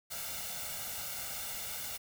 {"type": "noise with comb filter", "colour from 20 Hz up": "white", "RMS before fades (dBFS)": -40, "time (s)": [0.1, 1.98], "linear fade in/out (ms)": 20, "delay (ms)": 1.4, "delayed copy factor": 0.7, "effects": []}